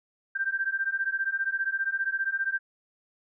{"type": "beating tone pair", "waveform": "sine", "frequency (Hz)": [1568, 1583], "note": ["G6", "G6"], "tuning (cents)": [0, 17], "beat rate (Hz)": 15, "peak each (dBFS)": -29, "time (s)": [0.35, 2.59], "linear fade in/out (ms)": 10, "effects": []}